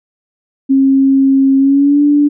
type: tone with pitch glide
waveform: sine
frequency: 270.1 to 291.2 Hz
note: C#4 to D4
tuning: -45 to -15 cents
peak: -6 dBFS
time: 0.69-2.29 s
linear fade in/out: 20 ms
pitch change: +130 cents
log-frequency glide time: 1.58-2.02 s
effects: none